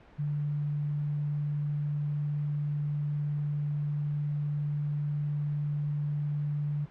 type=tone; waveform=sine; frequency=146.83 Hz; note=D3; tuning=in tune; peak=-28 dBFS; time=0.18-6.86 s; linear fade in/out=20 ms; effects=pink hiss -55 dBFS RMS until 6.9 s + low-pass 2000 Hz 12 dB/octave